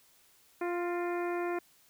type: harmonic tone with a mistuned harmonic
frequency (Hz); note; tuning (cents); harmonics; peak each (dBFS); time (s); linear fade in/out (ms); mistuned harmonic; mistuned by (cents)
349.2; F4; 0; 1 / 2 / 3 / 4 / 5 / 6 / 7; -32 / -38 / -42 / -44 / -46 / -48 / -49; 0.61-1.59; 5; 5; +30
effects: white hiss -64 dBFS RMS until 1.89 s